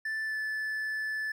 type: tone with pitch glide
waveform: triangle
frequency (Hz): 1760 to 1741.8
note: A6 to A6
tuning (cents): 0 to -18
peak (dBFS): -29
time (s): 0.05-1.32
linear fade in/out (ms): 5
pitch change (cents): -18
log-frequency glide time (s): 0.25-0.37
effects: none